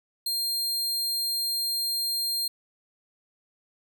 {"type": "tone", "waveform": "sawtooth", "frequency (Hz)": 4200, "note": "C8", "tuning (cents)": 6, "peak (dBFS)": -23, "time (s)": [0.26, 2.48], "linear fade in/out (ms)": 5, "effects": []}